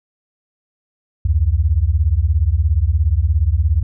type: beating tone pair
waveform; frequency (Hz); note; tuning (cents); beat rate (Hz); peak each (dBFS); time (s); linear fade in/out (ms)
sine; 69.3 / 86.3; C#2 / F2; 0 / -20; 17; -15; 1.25-3.83; 5
effects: none